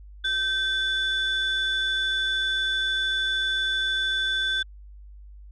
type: tone pair together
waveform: sine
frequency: 1551 / 3482 Hz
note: G6 / A7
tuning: -19 / -19 cents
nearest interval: octave + major second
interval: 1400 cents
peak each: -24 dBFS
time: 0.24-4.63 s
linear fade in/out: 10 ms
effects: tanh soft clip ceiling -18 dBFS + added 50 Hz sine -42 dBFS peak until 5.51 s